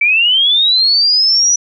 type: linear sweep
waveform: sine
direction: up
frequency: 2288 to 5920 Hz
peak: -8 dBFS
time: 0.01-1.56 s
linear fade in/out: 5 ms
effects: none